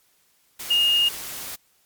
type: tone in noise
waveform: sine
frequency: 2844 Hz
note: F7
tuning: 31 cents sharp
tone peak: -16 dBFS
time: 0.7-1.09 s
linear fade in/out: 10 ms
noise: white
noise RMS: -34 dBFS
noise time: 0.59-1.56 s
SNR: +15 dB
effects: white hiss -63 dBFS RMS until 1.85 s + MP3 96 kbps